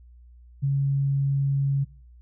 sine tone, 138.59 Hz, C#3, in tune, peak -20 dBFS, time 0.62-1.85 s, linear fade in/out 20 ms, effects noise-tail reverb RT60 0.5 s tail -22 dB re dry + added 60 Hz sine -47 dBFS peak until 2.21 s

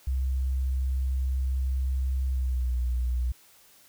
sine tone with pitch glide, 65.41 to 61.38 Hz, C2 to B1, 0 to -10 cents, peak -24 dBFS, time 0.07-3.32 s, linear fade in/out 5 ms, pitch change -110 cents, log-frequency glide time 2.3-2.75 s, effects white hiss -57 dBFS RMS until 3.88 s

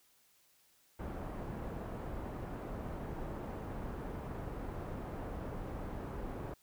pink low-pass noise, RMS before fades -42 dBFS, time 0.99-6.54 s, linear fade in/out 5 ms, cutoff 950 Hz, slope 12 dB/octave, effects white hiss -69 dBFS RMS until 6.62 s

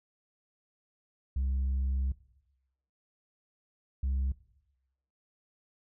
sine tone pair in turn, 66.2 / 66.51 Hz, C2 / C2, +21 / +29 cents, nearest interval unison, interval 8 cents, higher second, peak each -25 dBFS, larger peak neither, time 1.36-2.12 / 4.03-4.32 s, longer first, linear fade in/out 5 ms, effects noise-tail reverb RT60 0.9 s tail -19 dB re dry + tanh soft clip ceiling -26 dBFS

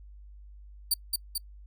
15% pulse tone with echo, 4607 Hz, D8, 34 cents flat, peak -16 dBFS, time 0.91-0.94 s, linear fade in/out 5 ms, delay 220 ms, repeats 2, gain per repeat -3 dB, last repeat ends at 1.38 s, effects noise-tail reverb RT60 0.1 s tail -26 dB re dry + added 50 Hz sine -46 dBFS peak until 1.66 s

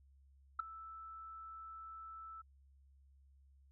sine tone with ADSR envelope, 1318.5 Hz, E6, in tune, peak -29 dBFS, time 0.59-2.42 s, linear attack 8 ms, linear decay 6 ms, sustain -19 dB, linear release 12 ms, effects tanh soft clip ceiling -25 dBFS + added 68 Hz sine -63 dBFS peak until 3.71 s

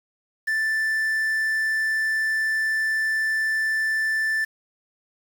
triangle tone with quantisation, 1764 Hz, A6, 4 cents sharp, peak -19 dBFS, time 0.47-4.45 s, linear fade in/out 10 ms, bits 7, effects none

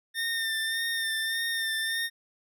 25% pulse tone with vibrato, 1811 Hz, A6, 49 cents sharp, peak -24 dBFS, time 0.14-2.1 s, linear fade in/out 50 ms, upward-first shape sine, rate 1.7 Hz, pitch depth 29 cents each way, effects none

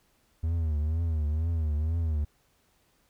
triangle tone with vibrato, 79 Hz, D#2, 27 cents sharp, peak -23 dBFS, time 0.43-2.25 s, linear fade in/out 10 ms, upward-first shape triangle, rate 2.1 Hz, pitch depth 130 cents each way, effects pink hiss -68 dBFS RMS until 3.09 s

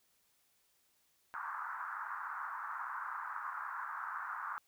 white band-pass noise, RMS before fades -42 dBFS, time 1.34-4.58 s, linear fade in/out 0 ms, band 940 to 1500 Hz, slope 48 dB/octave, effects white hiss -74 dBFS RMS until 4.67 s

